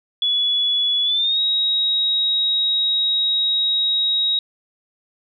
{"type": "tone with pitch glide", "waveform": "sine", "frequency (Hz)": [3405, 3800], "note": ["G#7", "A#7"], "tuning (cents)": [42, 33], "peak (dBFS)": -16, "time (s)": [0.22, 4.39], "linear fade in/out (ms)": 2, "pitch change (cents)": 191, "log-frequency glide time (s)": [1.04, 1.4], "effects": []}